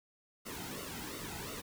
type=noise with flanger; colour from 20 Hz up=pink; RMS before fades=-43 dBFS; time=0.45-1.62 s; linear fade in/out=20 ms; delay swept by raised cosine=1.2 to 1.78 ms; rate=2.8 Hz; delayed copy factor=-0.7; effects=none